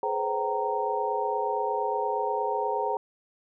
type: tone cluster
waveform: sine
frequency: 422.3 / 498.5 / 527 / 768 / 927 Hz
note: G#4 / B4 / C5 / G5 / A#5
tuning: +29 / +16 / +12 / -36 / -10 cents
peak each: -31 / -36 / -33 / -32 / -29 dBFS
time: 0.03-2.97 s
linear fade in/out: 2 ms
effects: none